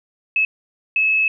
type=tone bursts at uneven times; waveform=sine; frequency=2591 Hz; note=E7; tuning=30 cents flat; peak=-14 dBFS; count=2; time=0.36-0.45 / 0.96-1.28 s; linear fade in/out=2 ms; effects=none